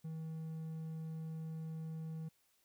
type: tone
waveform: triangle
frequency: 160 Hz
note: D#3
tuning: 49 cents sharp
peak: -39 dBFS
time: 0.04-2.29 s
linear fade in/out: 10 ms
effects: white hiss -75 dBFS RMS until 2.64 s